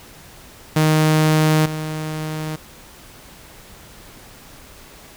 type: tone pair in turn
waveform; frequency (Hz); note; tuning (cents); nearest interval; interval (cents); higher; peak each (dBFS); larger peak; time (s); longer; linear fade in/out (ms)
sawtooth; 155.56 / 155.56; D#3 / D#3; 0 / 0; unison; 0; neither; -9 / -20; first; 0.76-1.66 / 1.66-2.56; neither; 5
effects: pink hiss -43 dBFS RMS until 5.16 s